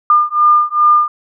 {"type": "beating tone pair", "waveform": "sine", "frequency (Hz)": [1204, 1206.5], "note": ["D6", "D6"], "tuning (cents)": [43, 46], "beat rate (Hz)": 2.5, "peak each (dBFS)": -11, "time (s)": [0.1, 1.08], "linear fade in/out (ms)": 2, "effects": []}